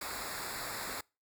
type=noise with comb filter; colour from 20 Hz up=pink; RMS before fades=-40 dBFS; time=0.01-1.01 s; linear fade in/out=5 ms; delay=0.33 ms; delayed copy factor=-0.8; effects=noise-tail reverb RT60 0.3 s tail -26 dB re dry